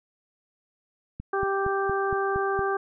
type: click train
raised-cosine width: 5 ms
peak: -22 dBFS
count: 7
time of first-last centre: 1.2-2.592 s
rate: 4.31 Hz
type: harmonic tone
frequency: 392 Hz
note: G4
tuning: in tune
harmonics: 1 / 2 / 3 / 4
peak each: -26 / -30 / -30 / -32 dBFS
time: 1.33-2.77 s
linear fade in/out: 5 ms
effects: none